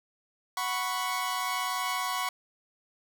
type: chord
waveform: sawtooth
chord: F# suspended fourth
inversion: none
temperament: equal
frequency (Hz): 740 / 987.8 / 1108.7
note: F#5 / B5 / C#6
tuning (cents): 0 / 0 / 0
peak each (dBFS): -32 / -30 / -28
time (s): 0.57-2.29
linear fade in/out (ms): 2
effects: none